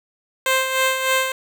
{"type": "tone with tremolo", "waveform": "10% pulse", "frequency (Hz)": 524, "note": "C5", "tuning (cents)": 2, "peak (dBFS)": -7, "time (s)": [0.46, 1.32], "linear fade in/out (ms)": 2, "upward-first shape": "sine", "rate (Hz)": 3.3, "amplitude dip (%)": 55, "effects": []}